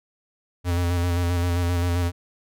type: tone with vibrato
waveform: square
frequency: 87.4 Hz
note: F2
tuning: 2 cents sharp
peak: -21 dBFS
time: 0.64-2.12 s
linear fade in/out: 50 ms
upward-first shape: square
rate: 7.6 Hz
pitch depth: 26 cents each way
effects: none